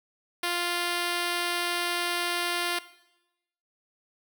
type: tone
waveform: 5% pulse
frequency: 349.2 Hz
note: F4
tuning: in tune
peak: -15 dBFS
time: 0.43-2.79 s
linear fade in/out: 5 ms
effects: noise-tail reverb RT60 0.9 s tail -17 dB re dry